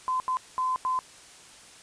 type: tone bursts at uneven times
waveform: sine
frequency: 1025 Hz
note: C6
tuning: 36 cents flat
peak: -24 dBFS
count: 4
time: 0.08-0.2 / 0.28-0.37 / 0.58-0.76 / 0.85-0.99 s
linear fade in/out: 0 ms
effects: white hiss -50 dBFS RMS until 1.82 s + resampled to 22050 Hz